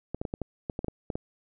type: clicks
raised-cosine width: 2 ms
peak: -18 dBFS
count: 11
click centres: 0.146 / 0.215 / 0.252 / 0.339 / 0.417 / 0.698 / 0.791 / 0.845 / 0.883 / 1.102 / 1.155 s
effects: none